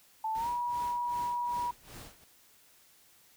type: tone with pitch glide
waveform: sine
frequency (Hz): 880 to 965.2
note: A5 to B5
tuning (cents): 0 to -40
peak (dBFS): -30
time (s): 0.24-1.71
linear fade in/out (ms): 5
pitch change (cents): +160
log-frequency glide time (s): 0.35-0.49
type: noise with tremolo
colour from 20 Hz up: pink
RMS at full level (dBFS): -47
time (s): 0.35-2.24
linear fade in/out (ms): 0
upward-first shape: sine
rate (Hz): 2.6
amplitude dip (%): 90
effects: white hiss -62 dBFS RMS until 3.36 s